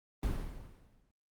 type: noise with exponential decay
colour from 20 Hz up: brown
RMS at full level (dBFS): -31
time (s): 0.23-1.11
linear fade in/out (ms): 1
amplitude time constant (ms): 190
effects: noise-tail reverb RT60 0.1 s tail -25 dB re dry + Opus 32 kbps